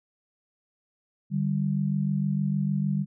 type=tone pair together; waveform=sine; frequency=148.83 / 195.4 Hz; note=D3 / G3; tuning=+23 / -5 cents; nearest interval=perfect fourth; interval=472 cents; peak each=-26 / -26 dBFS; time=1.3-3.06 s; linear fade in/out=50 ms; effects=none